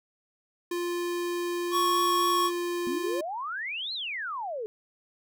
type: tone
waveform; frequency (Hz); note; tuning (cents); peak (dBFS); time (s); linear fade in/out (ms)
square; 349.2; F4; 0; -29; 0.71-3.21; 5
type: tone with vibrato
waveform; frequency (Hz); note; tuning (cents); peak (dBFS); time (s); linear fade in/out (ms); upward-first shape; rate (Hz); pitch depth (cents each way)
square; 1108.7; C#6; 0; -24; 1.71-2.51; 50; sine; 4; 9
type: exponential two-way sweep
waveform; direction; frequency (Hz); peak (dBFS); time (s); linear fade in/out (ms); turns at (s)
sine; up then down; 237.4 to 4262 to 413; -31; 2.87-4.66; 0; 3.93
effects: none